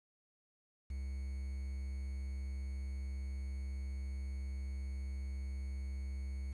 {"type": "tone with quantisation", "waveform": "triangle", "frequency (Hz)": 67.3, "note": "C2", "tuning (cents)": 49, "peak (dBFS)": -36, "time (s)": [0.9, 6.53], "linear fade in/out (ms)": 5, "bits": 10, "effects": ["resampled to 24000 Hz"]}